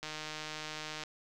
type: click train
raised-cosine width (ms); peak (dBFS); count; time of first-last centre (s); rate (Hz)
0.2; -23; 156; 0.03-1.036; 154
effects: none